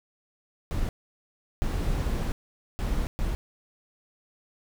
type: noise bursts at uneven times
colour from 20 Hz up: brown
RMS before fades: -27 dBFS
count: 4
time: 0.71-0.89 / 1.62-2.32 / 2.79-3.07 / 3.19-3.35 s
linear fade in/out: 0 ms
effects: none